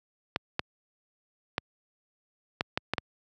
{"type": "clicks", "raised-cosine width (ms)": 0.3, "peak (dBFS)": -10, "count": 7, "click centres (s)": [0.361, 0.594, 1.581, 2.609, 2.775, 2.936, 2.982], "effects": ["high-pass 80 Hz 12 dB/octave"]}